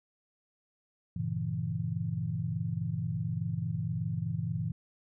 sine chord, G diminished seventh, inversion none, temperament equal with one note detuned, 98 / 116.54 / 140.04 / 164.81 Hz, G2 / Bb2 / Db3 / Fb3, 0 / 0 / +18 / 0 cents, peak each -38 / -35 / -38 / -34 dBFS, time 1.16-4.72 s, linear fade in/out 5 ms, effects none

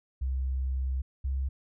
sine tone pair in turn, 65.41 / 66.86 Hz, C2 / C2, 0 / +38 cents, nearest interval unison, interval 38 cents, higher second, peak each -27 / -27 dBFS, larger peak neither, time 0.21-1.02 / 1.24-1.49 s, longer first, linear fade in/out 10 ms, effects none

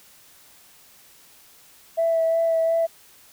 sine tone with vibrato, 658 Hz, E5, 3 cents flat, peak -17 dBFS, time 1.97-2.87 s, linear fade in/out 20 ms, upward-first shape sine, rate 2.8 Hz, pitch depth 15 cents each way, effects tanh soft clip ceiling -13 dBFS + white hiss -52 dBFS RMS until 3.32 s

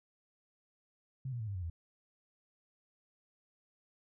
sine tone with pitch steps, 131.9 / 120.26 / 109.64 / 99.96 / 91.14 / 83.09 Hz, C3 / B2 / A2 / G2 / F#2 / E2, +14 / -46 / -6 / +34 / -26 / +14 cents, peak -36 dBFS, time 1.25-1.7 s, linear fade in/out 5 ms, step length 75 ms, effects none

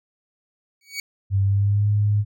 20% pulse tone with exponential growth, 2253 Hz, C#7, 28 cents sharp, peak -19 dBFS, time 0.81-1 s, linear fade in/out 2 ms, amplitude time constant 40 ms
sine tone with pitch glide, 98 to 103.83 Hz, G2 to G#2, 0 to 0 cents, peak -16 dBFS, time 1.3-2.25 s, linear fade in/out 50 ms, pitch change +100 cents, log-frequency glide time 1.42-1.88 s
effects none

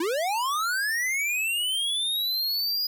square linear sweep, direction up, 307.9 to 4934 Hz, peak -25 dBFS, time 0-2.87 s, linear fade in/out 5 ms, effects none

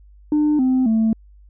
sine tone with pitch steps, 300 / 258.2 / 222.2 Hz, D4 / C4 / A3, +37 / -23 / +17 cents, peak -12 dBFS, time 0.32-1.13 s, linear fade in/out 2 ms, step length 270 ms, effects tanh soft clip ceiling -12 dBFS + added 50 Hz sine -44 dBFS peak until 1.49 s

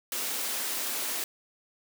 white high-pass noise, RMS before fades -32 dBFS, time 0.12-1.24 s, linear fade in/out 2 ms, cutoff 210 Hz, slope 48 dB/octave, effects none

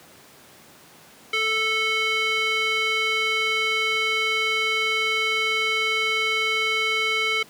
square tone with band-pass filter, 440 Hz, A4, in tune, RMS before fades -23 dBFS, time 1.33-7.43 s, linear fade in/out 5 ms, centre 2500 Hz, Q 2.8, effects pink hiss -49 dBFS RMS until 7.49 s + high-pass 150 Hz 12 dB/octave

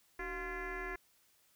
sine tone with frequency modulation, 1046.5 Hz, C6, in tune, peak -37 dBFS, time 0.19-0.96 s, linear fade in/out 5 ms, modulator 336 Hz, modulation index 3.2, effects tanh soft clip ceiling -34 dBFS + white hiss -70 dBFS RMS until 1.55 s

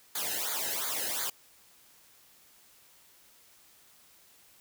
white noise with flanger, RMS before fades -33 dBFS, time 0.15-1.3 s, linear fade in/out 5 ms, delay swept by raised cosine 0.36 to 0.89 ms, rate 2.8 Hz, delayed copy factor -0.9, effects white hiss -60 dBFS RMS until 4.6 s

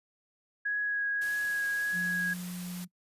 sine tone with vibrato, 1661.2 Hz, G#6, in tune, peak -28 dBFS, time 0.65-2.34 s, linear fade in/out 10 ms, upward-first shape triangle, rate 1.7 Hz, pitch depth 14 cents each way
white noise, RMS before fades -45 dBFS, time 1.21-2.85 s, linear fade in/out 10 ms
sine tone, 178.8 Hz, F3, 41 cents sharp, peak -36 dBFS, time 1.92-2.88 s, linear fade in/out 50 ms
effects noise-tail reverb RT60 0.1 s tail -26 dB re dry + resampled to 32000 Hz

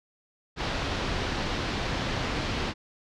pink low-pass noise, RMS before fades -30 dBFS, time 0.56-2.74 s, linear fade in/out 50 ms, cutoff 4900 Hz, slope 24 dB/octave, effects none

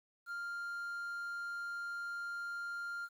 triangle tone with quantisation, 1396.9 Hz, F6, in tune, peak -37 dBFS, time 0.26-3.09 s, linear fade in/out 50 ms, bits 11, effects none

